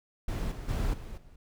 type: noise with level steps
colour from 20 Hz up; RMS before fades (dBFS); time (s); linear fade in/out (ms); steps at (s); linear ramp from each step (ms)
brown; -31 / -38 / -29 / -41 / -54; 0.28-1.36; 5; 0.51 / 0.68 / 0.93 / 1.17; 10
effects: none